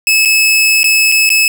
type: tone with dropouts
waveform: sawtooth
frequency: 2595 Hz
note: E7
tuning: 28 cents flat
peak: -4 dBFS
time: 0.07-1.48 s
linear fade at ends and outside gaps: 1 ms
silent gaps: 0.251-0.256 / 0.832-0.842 / 1.117-1.121 / 1.292-1.302 s
effects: none